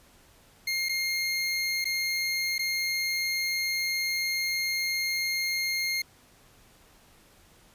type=tone with dropouts; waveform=25% pulse; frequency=2129 Hz; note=C7; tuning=30 cents sharp; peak=-23 dBFS; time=0.67-6.02 s; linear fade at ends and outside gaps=5 ms; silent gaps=0.887-0.892 / 1.844-1.853 / 2.582-2.591 s; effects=pink hiss -58 dBFS RMS until 7.74 s + resampled to 32000 Hz